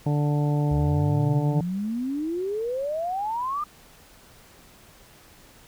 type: harmonic tone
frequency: 146.83 Hz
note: D3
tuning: in tune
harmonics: 1 / 2 / 3 / 4 / 5 / 6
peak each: -21 / -29 / -34 / -35 / -37 / -37 dBFS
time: 0.06-1.61 s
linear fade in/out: 5 ms
type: exponential sweep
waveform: sine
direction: up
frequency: 69.3 to 1229 Hz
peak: -25 dBFS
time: 0.71-3.64 s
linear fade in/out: 5 ms
effects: pink hiss -52 dBFS RMS until 5.67 s